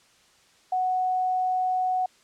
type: tone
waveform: sine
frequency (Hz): 740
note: F#5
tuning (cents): 0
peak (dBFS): -22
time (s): 0.72-2.06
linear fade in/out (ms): 5
effects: white hiss -59 dBFS RMS until 2.23 s + low-pass 7000 Hz 12 dB/octave